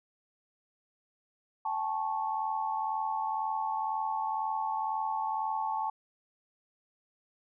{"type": "tone cluster", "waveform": "sine", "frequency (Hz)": [791, 873, 1103], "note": ["G5", "A5", "C#6"], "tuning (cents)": [15, -14, -9], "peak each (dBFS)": [-37, -31, -37], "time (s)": [1.65, 5.9], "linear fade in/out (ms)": 5, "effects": []}